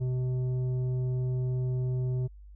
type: tone with tanh clipping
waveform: triangle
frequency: 127 Hz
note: B2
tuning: 49 cents sharp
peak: -28 dBFS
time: 0-2.28 s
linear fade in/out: 20 ms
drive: 12 dB
effects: added 50 Hz sine -46 dBFS peak until 2.55 s